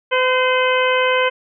harmonic tone with a mistuned harmonic, 510 Hz, C5, 44 cents flat, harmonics 1 / 2 / 3 / 4 / 5 / 6, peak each -17 / -20 / -22 / -23 / -24 / -25 dBFS, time 0.11-1.3 s, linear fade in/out 20 ms, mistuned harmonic 4, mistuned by +26 cents, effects none

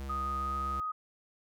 square tone with vibrato, 67.9 Hz, C#2, 35 cents flat, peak -38 dBFS, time 0-0.8 s, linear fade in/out 0 ms, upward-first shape sine, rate 7.7 Hz, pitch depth 14 cents each way
sine tone with pitch glide, 1244.5 to 1252.4 Hz, D#6 to D#6, 0 to +11 cents, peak -32 dBFS, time 0.09-0.92 s, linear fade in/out 10 ms, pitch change +11 cents, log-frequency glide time 0.38-0.56 s
effects none

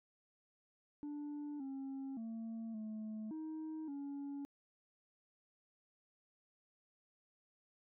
sine tone with pitch steps, 293.2 / 270.1 / 225.9 / 216.6 / 314.4 / 281.9 Hz, D4 / C#4 / A3 / A3 / D#4 / C#4, -3 / -45 / +46 / -27 / +18 / +29 cents, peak -39 dBFS, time 1.03-4.45 s, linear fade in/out 0 ms, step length 570 ms, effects tanh soft clip ceiling -41 dBFS

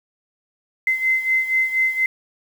sine beating tone pair, 2061 / 2065.2 Hz, C7 / C7, -27 / -23 cents, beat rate 4.2 Hz, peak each -18 / -23 dBFS, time 0.87-2.06 s, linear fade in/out 2 ms, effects 7-bit

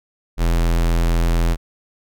square tone, 42.1 Hz, E1, 37 cents sharp, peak -15 dBFS, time 0.37-1.57 s, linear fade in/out 50 ms, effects none

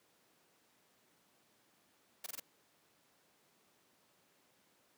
white noise bursts, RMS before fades -43 dBFS, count 4, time 2.24-2.399 s, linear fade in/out 5 ms, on 24 ms, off 21 ms, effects pink hiss -71 dBFS RMS until 4.97 s + high-pass 200 Hz 12 dB/octave

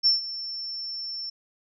sine tone with ADSR envelope, 5390 Hz, E8, 38 cents sharp, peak -15 dBFS, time 0.03-1.3 s, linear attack 33 ms, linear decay 140 ms, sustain -16 dB, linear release 8 ms, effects none

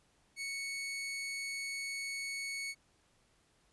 sawtooth tone, 2217 Hz, C#7, in tune, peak -34 dBFS, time 0.36-2.75 s, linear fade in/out 50 ms, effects pink hiss -71 dBFS RMS until 3.72 s + resampled to 24000 Hz

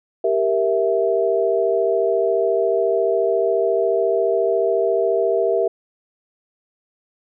sine chord, E diminished, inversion first, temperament equal, 392 / 466.2 / 659.3 Hz, G4 / Bb4 / E5, 0 / 0 / 0 cents, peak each -20 dBFS, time 0.24-5.68 s, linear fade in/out 5 ms, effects none

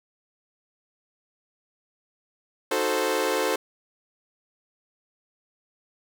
sawtooth chord, D# diminished seventh, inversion none, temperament equal, 311.1 / 370 / 440 / 523.3 Hz, D#4 / F#4 / A4 / C5, 0 / 0 / 0 / 0 cents, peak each -28 / -26 / -23 / -23 dBFS, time 2.71-3.56 s, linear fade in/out 5 ms, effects none

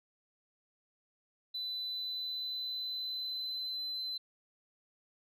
sine tone with pitch glide, 4000 to 4053 Hz, B7 to B7, +21 to +44 cents, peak -34 dBFS, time 1.54-4.18 s, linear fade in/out 10 ms, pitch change +23 cents, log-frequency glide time 1.89-3.97 s, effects tanh soft clip ceiling -33 dBFS

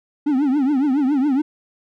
triangle tone with vibrato, 277.2 Hz, C#4, in tune, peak -13 dBFS, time 0.26-1.42 s, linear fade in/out 10 ms, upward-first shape triangle, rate 7.2 Hz, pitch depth 190 cents each way, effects none

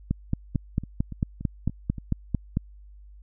two click trains, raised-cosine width 5 ms, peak -23 / -11 dBFS, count 6 / 12, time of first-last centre 0.55-1.983 / 0.11-2.571 s, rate 3.49 / 4.47 Hz, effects added 50 Hz sine -45 dBFS peak until 3.22 s

